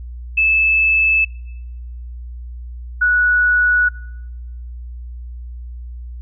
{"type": "tone pair in turn", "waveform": "sine", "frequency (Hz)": [2619, 1469.9], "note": ["E7", "F#6"], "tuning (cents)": [-12, -12], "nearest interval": "minor seventh", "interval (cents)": 1000, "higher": "first", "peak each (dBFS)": -11, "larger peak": "neither", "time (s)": [[0.37, 1.25], [3.01, 3.89]], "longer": "neither", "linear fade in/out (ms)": 10, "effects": ["noise-tail reverb RT60 1.0 s tail -23 dB re dry", "added 60 Hz sine -28 dBFS peak until 6.21 s"]}